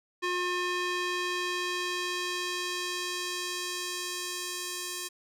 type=tone with band-pass filter sweep; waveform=square; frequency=358.2 Hz; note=F4; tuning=44 cents sharp; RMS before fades=-33 dBFS; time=0.22-5.09 s; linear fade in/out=20 ms; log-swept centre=2000 to 8200 Hz; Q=0.71; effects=none